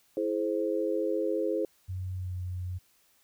sine chord, E augmented, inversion none, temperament equal with one note detuned, 329.6 / 423.8 / 523.3 Hz, E4 / G#4 / B#4, 0 / +35 / 0 cents, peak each -31 dBFS, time 0.17-1.65 s, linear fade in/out 2 ms
sine tone with pitch glide, 92.5 to 90.49 Hz, F#2 to F#2, 0 to -38 cents, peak -32 dBFS, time 1.88-2.79 s, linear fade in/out 20 ms, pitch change -38 cents, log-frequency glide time 2.16-2.34 s
effects white hiss -66 dBFS RMS until 3.23 s

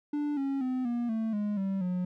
triangle tone with pitch steps, 293.7 / 274 / 255.7 / 238.6 / 222.6 / 207.7 / 193.77 / 180.79 Hz, D4 / C#4 / C4 / A#3 / A3 / G#3 / G3 / F#3, 0 / -20 / -40 / +41 / +20 / 0 / -20 / -40 cents, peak -26 dBFS, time 0.13-2.05 s, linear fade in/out 5 ms, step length 240 ms, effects none

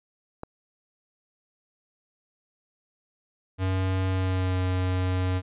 click, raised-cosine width 1 ms, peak -20 dBFS, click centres 0.434 s
square tone with pitch glide, 94 to 92.12 Hz, F#2 to F#2, +28 to -7 cents, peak -24 dBFS, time 3.58-5.42 s, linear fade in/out 50 ms, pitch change -35 cents, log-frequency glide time 4.08-4.58 s
effects resampled to 8000 Hz

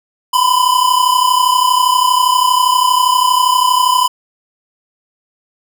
square tone pair together, 987.8 / 1020.3 Hz, B5 / C6, 0 / -44 cents, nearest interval minor second, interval 56 cents, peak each -13 dBFS, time 0.33-4.08 s, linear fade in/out 10 ms, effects none

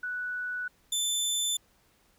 sine / 20% pulse tone pair in turn, 1480 / 3530 Hz, F#6 / A7, 0 / +5 cents, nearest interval octave + minor third, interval 1505 cents, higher second, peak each -31 / -21 dBFS, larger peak second, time 0.03-0.68 / 0.92-1.57 s, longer neither, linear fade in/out 5 ms, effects pink hiss -66 dBFS RMS until 2.18 s

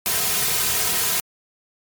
white noise with comb filter, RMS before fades -21 dBFS, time 0.06-1.2 s, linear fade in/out 0 ms, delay 3.5 ms, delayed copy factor -0.85, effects MP3 96 kbps

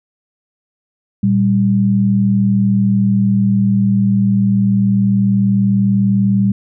sine tone pair together, 116.52 / 196.7 Hz, A#2 / G3, 0 / +6 cents, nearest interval major sixth, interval 906 cents, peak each -16 / -11 dBFS, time 1.23-6.52 s, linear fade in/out 5 ms, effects none

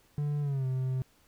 triangle tone with pitch glide, 146.7 to 129.94 Hz, D3 to C3, -2 to -12 cents, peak -26 dBFS, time 0.18-1.02 s, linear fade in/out 0 ms, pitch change -210 cents, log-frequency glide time 0.41-0.66 s, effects pink hiss -65 dBFS RMS until 1.27 s

